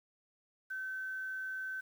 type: tone with quantisation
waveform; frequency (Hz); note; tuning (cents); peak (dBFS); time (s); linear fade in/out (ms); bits
sine; 1533; G6; -39; -37; 0.7-1.81; 10; 10
effects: none